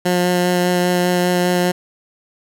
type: tone with vibrato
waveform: 15% pulse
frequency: 178.6 Hz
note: F3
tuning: 39 cents sharp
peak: -8 dBFS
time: 0.05-1.72 s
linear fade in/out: 10 ms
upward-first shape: sine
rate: 5 Hz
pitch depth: 10 cents each way
effects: none